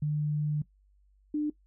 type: tone pair in turn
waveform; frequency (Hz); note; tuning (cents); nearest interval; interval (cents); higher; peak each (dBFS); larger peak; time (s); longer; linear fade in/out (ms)
sine; 149.7 / 299.4; D3 / D4; +33 / +33; octave; 1200; second; -26; neither; 0.02-0.62 / 1.34-1.5; first; 5
effects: noise-tail reverb RT60 0.1 s tail -18 dB re dry + added 49 Hz sine -61 dBFS peak until 1.66 s